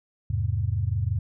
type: chord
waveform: sine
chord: E augmented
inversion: none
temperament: just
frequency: 82.41 / 103.01 / 128.76 Hz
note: E2 / G#2 / B#2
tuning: 0 / -14 / -27 cents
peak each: -28 / -25 / -30 dBFS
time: 0.3-1.19 s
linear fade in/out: 5 ms
effects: none